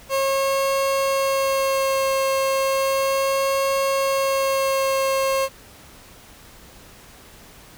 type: tone with vibrato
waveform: 30% pulse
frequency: 541 Hz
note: C#5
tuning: 42 cents flat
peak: -16 dBFS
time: 0.09-5.49 s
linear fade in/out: 50 ms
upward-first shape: sine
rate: 0.34 Hz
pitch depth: 11 cents each way
effects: pink hiss -46 dBFS RMS until 7.77 s